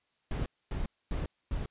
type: noise bursts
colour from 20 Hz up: brown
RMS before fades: -33 dBFS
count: 4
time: 0.31-1.66 s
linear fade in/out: 2 ms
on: 150 ms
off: 250 ms
effects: white hiss -75 dBFS RMS until 1.7 s + resampled to 8000 Hz

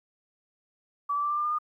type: tone with pitch steps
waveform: sine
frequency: 1150 / 1161.3 / 1172.8 / 1184.4 / 1196.1 / 1207.9 / 1219.8 Hz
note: D6 / D6 / D6 / D6 / D6 / D6 / D#6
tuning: -37 / -20 / -3 / +14 / +31 / +48 / -35 cents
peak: -25 dBFS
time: 1.09-1.587 s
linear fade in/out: 10 ms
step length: 71 ms
effects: 11-bit

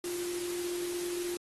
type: tone in noise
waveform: sine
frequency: 351.1 Hz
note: F4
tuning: 9 cents sharp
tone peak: -34 dBFS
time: 0.04-1.37 s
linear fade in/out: 2 ms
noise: white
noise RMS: -41 dBFS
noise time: 0.04-1.37 s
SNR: +4 dB
effects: AAC 32 kbps

